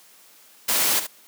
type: noise with echo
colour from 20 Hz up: white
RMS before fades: -21 dBFS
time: 0.68-1 s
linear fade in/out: 10 ms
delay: 71 ms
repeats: 1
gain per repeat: -10 dB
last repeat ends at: 1.071 s
effects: white hiss -52 dBFS RMS until 1.27 s + high-pass 200 Hz 12 dB/octave